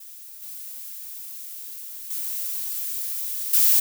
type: noise with level steps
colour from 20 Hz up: violet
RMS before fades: -42 / -37 / -29 / -17 dBFS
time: 0-3.8 s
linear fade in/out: 5 ms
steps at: 0.42 / 2.1 / 3.53 s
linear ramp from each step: 5 ms
effects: none